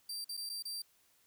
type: tone with dropouts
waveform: sawtooth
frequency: 4699 Hz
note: D8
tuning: in tune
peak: -36 dBFS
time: 0.09-0.82 s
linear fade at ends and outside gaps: 5 ms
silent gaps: 0.245-0.291 / 0.369-0.374 / 0.493-0.497 / 0.625-0.652 s
effects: white hiss -70 dBFS RMS until 1.26 s